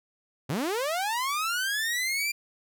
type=linear sweep; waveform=sawtooth; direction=up; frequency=115.3 to 2393 Hz; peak=-23 dBFS; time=0.49-2.32 s; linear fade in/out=10 ms; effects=none